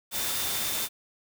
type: tone in noise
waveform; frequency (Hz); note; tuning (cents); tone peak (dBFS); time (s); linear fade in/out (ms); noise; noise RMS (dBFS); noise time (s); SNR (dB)
sine; 3575; A7; +27; -37; 0.11-0.89; 50; white; -30; 0.11-0.89; -10
effects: none